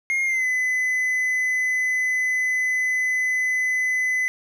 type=tone with pitch glide; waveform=triangle; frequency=2135 to 2015 Hz; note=C7 to B6; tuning=+34 to +34 cents; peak=-18 dBFS; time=0.1-4.28 s; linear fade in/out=0 ms; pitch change=-100 cents; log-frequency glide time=0.25-0.46 s; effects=none